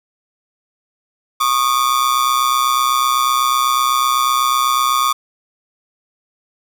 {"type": "ring-modulated tone", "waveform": "45% pulse", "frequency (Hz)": 1165, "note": "D6", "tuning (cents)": -14, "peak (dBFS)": -10, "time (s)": [1.4, 5.13], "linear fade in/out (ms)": 10, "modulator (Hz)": 64, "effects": []}